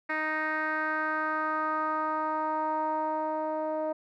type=tone with low-pass filter sweep; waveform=10% pulse; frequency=311.1 Hz; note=D#4; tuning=in tune; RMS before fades=-30 dBFS; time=0.09-3.93 s; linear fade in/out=10 ms; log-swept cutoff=2000 to 700 Hz; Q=3.5; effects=none